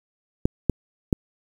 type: clicks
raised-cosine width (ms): 3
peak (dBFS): -5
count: 3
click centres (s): 0.455 / 0.697 / 1.128
effects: 7-bit